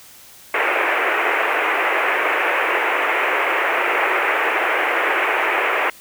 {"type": "band-pass noise", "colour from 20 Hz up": "white", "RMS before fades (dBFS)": -19, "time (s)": [0.54, 5.9], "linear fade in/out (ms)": 2, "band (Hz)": [340, 2500], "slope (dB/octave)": 48, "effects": ["white hiss -44 dBFS RMS until 6 s"]}